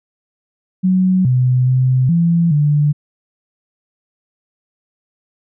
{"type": "tone with pitch steps", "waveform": "sine", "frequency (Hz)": [185.7, 126.7, 128.7, 169.1, 147.4], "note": ["F#3", "B2", "C3", "E3", "D3"], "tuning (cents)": [7, 45, -28, 44, 7], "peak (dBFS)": -10, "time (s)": [0.83, 2.93], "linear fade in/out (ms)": 20, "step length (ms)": 420, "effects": []}